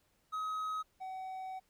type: tone pair in turn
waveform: triangle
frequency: 1269 / 754.6 Hz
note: D#6 / F#5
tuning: +34 / +34 cents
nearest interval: major sixth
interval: 900 cents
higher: first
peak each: -33 / -38 dBFS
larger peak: first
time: 0.32-0.83 / 1-1.6 s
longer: second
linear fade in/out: 20 ms
effects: pink hiss -74 dBFS RMS until 1.69 s